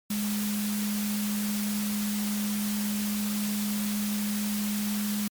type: tone in noise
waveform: sine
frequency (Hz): 207.7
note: G#3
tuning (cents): 0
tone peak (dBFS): -27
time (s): 0.1-5.28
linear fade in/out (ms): 5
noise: white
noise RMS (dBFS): -35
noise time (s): 0.1-5.28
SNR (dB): +5
effects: MP3 96 kbps